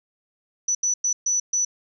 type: tone bursts at uneven times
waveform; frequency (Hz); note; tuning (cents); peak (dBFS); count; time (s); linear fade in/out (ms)
sine; 5950; F#8; +9; -19; 5; 0.68-0.75 / 0.83-0.94 / 1.04-1.13 / 1.26-1.4 / 1.53-1.65; 5
effects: none